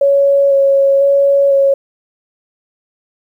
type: tone with vibrato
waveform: sine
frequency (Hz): 554.4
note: C#5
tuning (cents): 0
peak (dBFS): -7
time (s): 0.01-1.74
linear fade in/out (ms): 5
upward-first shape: square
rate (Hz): 1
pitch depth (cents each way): 12
effects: 8-bit